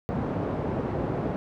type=band-pass noise; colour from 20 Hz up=pink; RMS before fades=-29 dBFS; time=0.09-1.36 s; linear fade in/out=0 ms; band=100 to 700 Hz; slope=12 dB/octave; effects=none